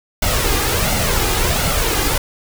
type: noise with flanger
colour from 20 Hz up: pink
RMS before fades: -17 dBFS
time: 0.22-2.18 s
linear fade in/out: 5 ms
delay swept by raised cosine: 1.4 to 2.5 ms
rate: 1.4 Hz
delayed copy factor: +0.55
effects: none